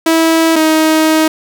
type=tone pair in turn; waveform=sawtooth; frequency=325.6 / 315.2 Hz; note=E4 / D#4; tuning=-21 / +23 cents; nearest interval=minor second; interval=56 cents; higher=first; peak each=-4 dBFS; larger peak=neither; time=0.06-0.56 / 0.56-1.28 s; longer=second; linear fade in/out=5 ms; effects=none